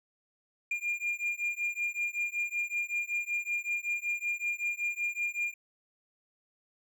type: beating tone pair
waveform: triangle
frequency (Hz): 2406 / 2411.3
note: D7 / D7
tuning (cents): +41 / +45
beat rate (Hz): 5.3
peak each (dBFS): -32 / -32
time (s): 0.71-5.54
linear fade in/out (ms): 5
effects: none